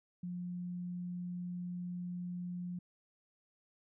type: tone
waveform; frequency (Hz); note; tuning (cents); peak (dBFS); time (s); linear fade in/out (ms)
sine; 177.6; F3; +29; -38; 0.23-2.79; 5
effects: none